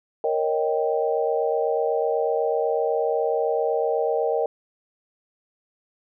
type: chord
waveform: sine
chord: Eb dominant seventh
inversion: second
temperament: equal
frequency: 466.2 / 554.4 / 622.3 / 784 Hz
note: Bb4 / Db5 / Eb5 / G5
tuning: 0 / 0 / 0 / 0 cents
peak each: -23 / -28 / -26 / -28 dBFS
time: 0.24-4.46 s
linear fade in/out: 2 ms
effects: none